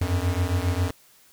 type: beating tone pair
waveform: square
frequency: 86.6 / 94 Hz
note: F2 / F#2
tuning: -14 / +28 cents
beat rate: 7.4 Hz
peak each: -25 / -26 dBFS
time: 0.01-0.91 s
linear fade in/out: 5 ms
effects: white hiss -56 dBFS RMS until 1.32 s